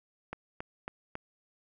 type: click train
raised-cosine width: 0.5 ms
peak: -22 dBFS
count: 4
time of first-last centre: 0.33-1.154 s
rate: 3.64 Hz
effects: none